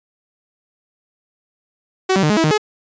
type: tone with pitch steps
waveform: sawtooth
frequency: 376.8 / 193 / 151.7 / 210.3 / 325.7 / 154.2 / 424.7 Hz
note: F#4 / G3 / D#3 / G#3 / E4 / D#3 / G#4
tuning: +32 / -27 / -44 / +22 / -21 / -15 / +39 cents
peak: -9 dBFS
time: 2.09-2.58 s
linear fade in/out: 10 ms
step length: 70 ms
effects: resampled to 16000 Hz